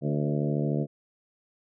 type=harmonic tone with a mistuned harmonic; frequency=73.42 Hz; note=D2; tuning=in tune; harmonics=2 / 3 / 4 / 5 / 6 / 7 / 8 / 9; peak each=-27 / -31 / -33 / -35 / -37 / -38 / -39 / -40 dBFS; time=0.01-0.87 s; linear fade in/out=50 ms; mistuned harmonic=6; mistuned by=+21 cents; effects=none